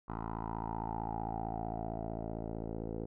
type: tone with low-pass filter sweep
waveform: 10% pulse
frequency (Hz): 55.5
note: A1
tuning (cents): +16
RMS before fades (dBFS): -39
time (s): 0.08-3.06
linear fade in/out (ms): 10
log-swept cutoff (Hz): 1100 to 500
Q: 7.3
effects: none